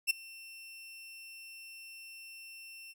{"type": "tone with ADSR envelope", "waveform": "sawtooth", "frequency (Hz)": 2700, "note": "E7", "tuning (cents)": 41, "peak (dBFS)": -20, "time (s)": [0.07, 2.94], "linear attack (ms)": 33, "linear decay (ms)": 10, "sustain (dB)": -24, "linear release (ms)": 32, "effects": []}